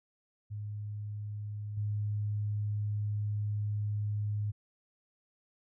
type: tone with level steps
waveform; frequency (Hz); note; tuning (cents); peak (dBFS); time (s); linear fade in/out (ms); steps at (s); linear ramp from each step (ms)
sine; 104.4; G#2; +10; -36 / -30; 0.5-4.52; 20; 1.77; 5
effects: none